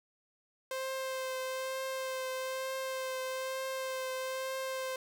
sawtooth tone with vibrato, 523.3 Hz, C5, in tune, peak -31 dBFS, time 0.71-4.96 s, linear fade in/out 2 ms, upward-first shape triangle, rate 1.1 Hz, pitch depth 17 cents each way, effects none

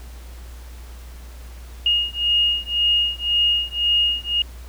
sine beating tone pair, 2855 / 2856.9 Hz, F7 / F7, +37 / +39 cents, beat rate 1.9 Hz, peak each -20 dBFS, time 1.86-4.42 s, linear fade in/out 2 ms, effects added 60 Hz sine -35 dBFS peak until 4.68 s + pink hiss -47 dBFS RMS until 4.68 s

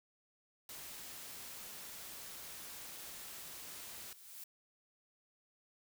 white noise, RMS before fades -49 dBFS, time 0.69-4.13 s, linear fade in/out 2 ms
blue noise with exponential growth, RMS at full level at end -48 dBFS, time 3.42-4.44 s, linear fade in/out 5 ms, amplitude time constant 220 ms
effects none

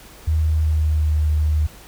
sine tone with pitch glide, 78.7 to 76.37 Hz, D#2 to D#2, +20 to -32 cents, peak -15 dBFS, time 0.27-1.67 s, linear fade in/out 10 ms, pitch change -52 cents, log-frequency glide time 0.37-1.18 s, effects added 50 Hz sine -47 dBFS peak until 1.87 s + pink hiss -44 dBFS RMS until 1.87 s

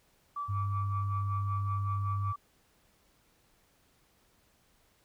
sine tone with tremolo, 1157 Hz, D6, 26 cents flat, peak -32 dBFS, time 0.36-2.36 s, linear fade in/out 5 ms, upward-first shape sine, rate 5.3 Hz, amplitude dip 65%
sine tone, 99.4 Hz, G2, 25 cents sharp, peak -29 dBFS, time 0.48-2.33 s, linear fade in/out 20 ms
effects tanh soft clip ceiling -23 dBFS + pink hiss -68 dBFS RMS until 5.04 s

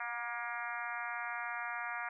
harmonic tone with a mistuned harmonic, 236.9 Hz, A#3, 28 cents sharp, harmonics 3 / 4 / 5 / 6 / 7 / 8 / 9 / 10, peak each -45 / -45 / -45 / -43 / -44 / -47 / -46 / -50 dBFS, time 0-2.09 s, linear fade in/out 5 ms, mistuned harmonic 3, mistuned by +25 cents, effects none

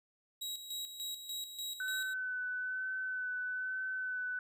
sawtooth tone with tremolo, 3841 Hz, B7, 49 cents flat, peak -35 dBFS, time 0.41-2.14 s, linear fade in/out 10 ms, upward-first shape square, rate 3.4 Hz, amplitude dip 60%
sine tone with vibrato, 1510 Hz, F#6, 35 cents sharp, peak -35 dBFS, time 1.8-4.39 s, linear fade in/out 2 ms, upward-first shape sine, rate 1.1 Hz, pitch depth 16 cents each way
effects none

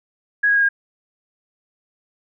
sine tone with pitch steps, 1661.2 / 1647.8 / 1634.5 / 1621.4 Hz, G#6 / G#6 / G#6 / G#6, 0 / -14 / -28 / -42 cents, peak -13 dBFS, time 0.43-0.69 s, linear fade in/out 10 ms, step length 65 ms, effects none

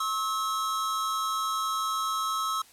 square tone pair together, 1084.4 / 1294 Hz, C#6 / E6, -38 / -32 cents, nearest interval minor third, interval 306 cents, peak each -33 / -29 dBFS, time 0-2.62 s, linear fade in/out 5 ms, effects white hiss -55 dBFS RMS until 2.72 s + low-pass 12000 Hz 12 dB/octave

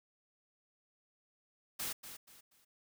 white noise with echo, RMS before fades -39 dBFS, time 1.79-1.93 s, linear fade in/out 10 ms, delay 240 ms, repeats 3, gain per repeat -10 dB, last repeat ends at 2.65 s, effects none

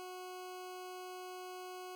20% pulse tone, 366.5 Hz, F#4, 16 cents flat, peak -40 dBFS, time 0-1.95 s, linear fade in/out 0 ms, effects none

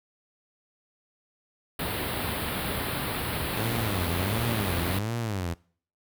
pink band-stop noise, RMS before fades -30 dBFS, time 1.79-4.99 s, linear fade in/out 5 ms, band 4400 to 9400 Hz, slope 48 dB/octave
sawtooth tone with vibrato, 99.9 Hz, G2, 33 cents sharp, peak -24 dBFS, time 3.56-5.54 s, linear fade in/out 10 ms, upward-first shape sine, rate 1.4 Hz, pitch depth 290 cents each way
effects noise-tail reverb RT60 0.5 s tail -23 dB re dry + high-pass 60 Hz 12 dB/octave

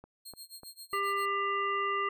click train, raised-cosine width 1 ms, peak -35 dBFS, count 4, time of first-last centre 0.04-0.93 s, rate 3.37 Hz
20% pulse tone with tremolo, 4231 Hz, C8, 19 cents sharp, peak -37 dBFS, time 0.25-1.26 s, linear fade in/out 10 ms, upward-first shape sine, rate 7.5 Hz, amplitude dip 95%
harmonic tone, 398 Hz, G4, 26 cents sharp, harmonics 1 / 3 / 5 / 7, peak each -36 / -30 / -36 / -41 dBFS, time 0.93-2.09 s, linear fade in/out 5 ms
effects none

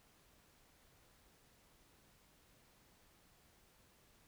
silence, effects pink hiss -69 dBFS RMS until 4.27 s

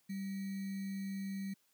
sine tone with sample-and-hold, 194.8 Hz, G3, 11 cents flat, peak -37 dBFS, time 0.09-1.54 s, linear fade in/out 10 ms, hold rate 2100 Hz, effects white hiss -74 dBFS RMS until 1.73 s + high-pass 100 Hz 12 dB/octave

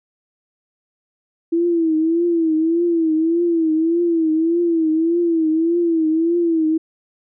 sine tone with vibrato, 329.6 Hz, E4, in tune, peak -14 dBFS, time 1.52-6.78 s, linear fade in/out 10 ms, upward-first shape triangle, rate 1.7 Hz, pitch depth 100 cents each way, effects none

